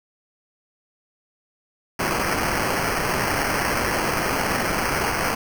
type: noise with sample-and-hold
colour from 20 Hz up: blue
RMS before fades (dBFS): -23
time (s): 1.99-5.35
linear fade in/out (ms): 5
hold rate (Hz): 3675
effects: none